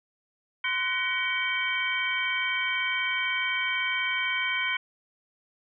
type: tone cluster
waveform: sine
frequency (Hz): 1035 / 1494 / 1899 / 2263 / 3121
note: C6 / F#6 / A#6 / C#7 / G7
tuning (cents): -19 / +16 / +32 / +35 / -8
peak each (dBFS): -35 / -32 / -35 / -28 / -33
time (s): 0.64-4.77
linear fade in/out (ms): 5
effects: none